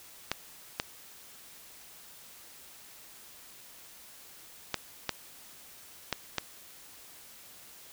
clicks, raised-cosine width 0.2 ms, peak -11 dBFS, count 6, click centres 0.316 / 0.799 / 4.743 / 5.093 / 6.127 / 6.383 s, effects white hiss -52 dBFS RMS until 7.92 s

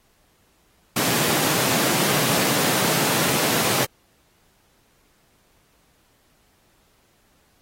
pink high-pass noise, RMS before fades -22 dBFS, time 0.96-3.85 s, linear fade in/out 5 ms, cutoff 120 Hz, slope 48 dB/octave, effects pink hiss -62 dBFS RMS until 7.61 s + AAC 48 kbps

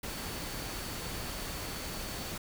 sine tone in noise, 4480 Hz, C#8, 18 cents sharp, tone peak -49 dBFS, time 0.08-2.32 s, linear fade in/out 5 ms, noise pink, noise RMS -39 dBFS, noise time 0.03-2.38 s, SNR -13 dB, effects none

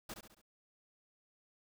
pink noise with echo, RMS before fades -45 dBFS, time 0.09-0.14 s, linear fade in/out 5 ms, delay 69 ms, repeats 4, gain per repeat -6 dB, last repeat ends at 0.416 s, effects none

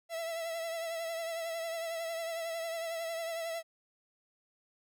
45% pulse tone with vibrato, 662 Hz, E5, 7 cents sharp, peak -35 dBFS, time 0.09-3.63 s, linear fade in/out 50 ms, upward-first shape triangle, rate 11 Hz, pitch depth 43 cents each way, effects none

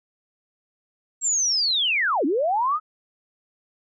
sine linear two-way sweep, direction down then up, 7630 to 256.6 to 1294 Hz, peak -19 dBFS, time 1.21-2.8 s, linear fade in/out 50 ms, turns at 2.25 s, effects none

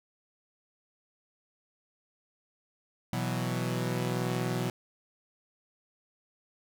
sawtooth chord, B suspended fourth, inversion none, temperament equal, 123.47 / 164.81 / 185 Hz, B2 / E3 / F#3, 0 / 0 / 0 cents, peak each -28 / -31 / -31 dBFS, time 3.13-4.7 s, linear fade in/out 0 ms, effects none

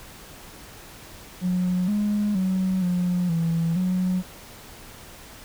triangle tone with pitch steps, 181.2 / 207.8 / 187.4 / 178.6 / 165.8 / 183.6 Hz, F#3 / G#3 / F#3 / F3 / E3 / F#3, -36 / +1 / +22 / +39 / +10 / -13 cents, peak -17 dBFS, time 1.41-4.23 s, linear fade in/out 50 ms, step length 470 ms, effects tanh soft clip ceiling -17 dBFS + pink hiss -44 dBFS RMS until 5.44 s

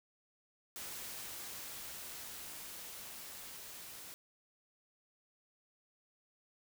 white noise with level ramp, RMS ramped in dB -45 to -50 dBFS, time 0.76-4.14 s, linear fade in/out 0 ms, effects none

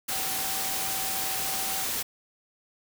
sine tone in noise, 770 Hz, G5, 31 cents flat, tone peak -38 dBFS, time 0.11-1.85 s, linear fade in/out 10 ms, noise white, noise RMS -30 dBFS, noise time 0.08-2.03 s, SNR -11 dB, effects none

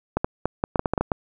clicks, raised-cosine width 1 ms, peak -7 dBFS, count 11, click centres 0.17 / 0.245 / 0.456 / 0.639 / 0.758 / 0.794 / 0.858 / 0.936 / 0.978 / 1.01 / 1.118 s, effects none

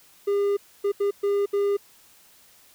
triangle tone bursts at uneven times, 403.4 Hz, G4, 50 cents sharp, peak -18 dBFS, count 5, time 0.27-0.57 / 0.84-0.92 / 1-1.11 / 1.23-1.46 / 1.53-1.77 s, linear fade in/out 10 ms, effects white hiss -55 dBFS RMS until 2.74 s

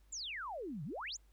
sine exponential two-way sweep, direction down then up, 7560 to 132.1 to 7560 Hz, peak -40 dBFS, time 0.12-1.17 s, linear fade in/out 10 ms, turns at 0.84 s, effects added 50 Hz sine -62 dBFS peak until 1.32 s + pink hiss -75 dBFS RMS until 1.32 s

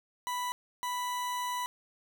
40% pulse tone bursts at uneven times, 987.8 Hz, B5, in tune, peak -31 dBFS, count 2, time 0.27-0.52 / 0.83-1.66 s, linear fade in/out 0 ms, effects none

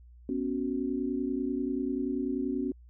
sine chord, B suspended second, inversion none, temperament equal, 246.9 / 277.2 / 370 Hz, B3 / C#4 / F#4, 0 / 0 / 0 cents, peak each -33 / -31 / -35 dBFS, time 0.29-2.72 s, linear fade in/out 2 ms, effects added 60 Hz sine -50 dBFS peak until 2.89 s

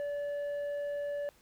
sine tone with tanh clipping, 577 Hz, D5, 31 cents flat, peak -34 dBFS, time 0-1.29 s, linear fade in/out 0 ms, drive 5 dB, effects pink hiss -64 dBFS RMS until 1.41 s

